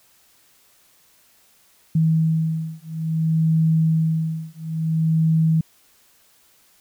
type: beating tone pair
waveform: sine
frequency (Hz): 160.2 / 160.78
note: E3 / E3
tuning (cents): -49 / -43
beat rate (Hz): 0.58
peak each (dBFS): -20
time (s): 1.95-5.61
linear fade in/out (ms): 5
effects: white hiss -57 dBFS RMS until 6.8 s